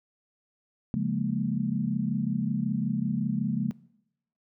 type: chord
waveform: sine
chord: Bb minor seventh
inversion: first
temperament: equal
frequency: 138.59 / 174.61 / 207.7 / 233.1 Hz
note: Db3 / F3 / Ab3 / Bb3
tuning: 0 / 0 / 0 / 0 cents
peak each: -32 / -32 / -29 / -31 dBFS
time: 0.94-3.71 s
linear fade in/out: 0 ms
effects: noise-tail reverb RT60 0.8 s tail -21 dB re dry